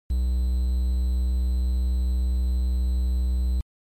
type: tone with quantisation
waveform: triangle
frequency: 62.3 Hz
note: B1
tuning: 16 cents sharp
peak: -18 dBFS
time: 0.1-3.61 s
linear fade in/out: 5 ms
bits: 8
effects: MP3 64 kbps